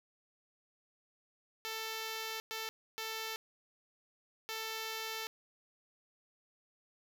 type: tone bursts at uneven times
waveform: 5% pulse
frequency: 443.2 Hz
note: A4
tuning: 13 cents sharp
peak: -27 dBFS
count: 4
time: 1.65-2.4 / 2.51-2.69 / 2.98-3.36 / 4.49-5.27 s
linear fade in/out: 0 ms
effects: none